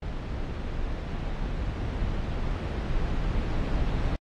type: noise with level ramp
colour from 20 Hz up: brown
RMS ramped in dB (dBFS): -32 to -26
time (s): 0.02-4.16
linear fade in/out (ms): 5
effects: low-pass 4000 Hz 12 dB/octave + AAC 48 kbps